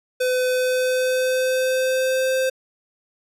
square tone with pitch glide, 506 to 521.7 Hz, B4 to C5, +42 to -5 cents, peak -19 dBFS, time 0.2-2.5 s, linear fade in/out 10 ms, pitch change +53 cents, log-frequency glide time 0.49-2.34 s, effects resampled to 32000 Hz

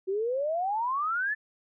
sine exponential sweep, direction up, 370 to 1785 Hz, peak -26 dBFS, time 0.07-1.35 s, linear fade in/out 20 ms, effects none

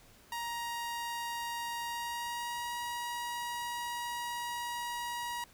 sawtooth tone with pitch glide, 941 to 955.8 Hz, A#5 to A#5, +16 to +43 cents, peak -32 dBFS, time 0.32-5.44 s, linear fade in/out 2 ms, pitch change +27 cents, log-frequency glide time 1.85-2.77 s, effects pink hiss -60 dBFS RMS until 5.53 s

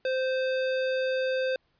square tone, 520 Hz, C5, 11 cents flat, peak -26 dBFS, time 0.05-1.56 s, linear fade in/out 2 ms, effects pink hiss -71 dBFS RMS until 1.79 s + resampled to 11025 Hz

